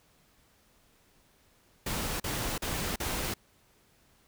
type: noise bursts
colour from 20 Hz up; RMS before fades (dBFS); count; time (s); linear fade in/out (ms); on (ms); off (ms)
pink; -33; 4; 1.86-3.34; 5; 340; 40
effects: pink hiss -65 dBFS RMS until 4.27 s